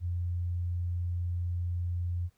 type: tone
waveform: sine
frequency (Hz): 87.6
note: F2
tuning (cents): +6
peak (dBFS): -29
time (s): 0-2.3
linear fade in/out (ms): 50
effects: pink hiss -73 dBFS RMS until 2.37 s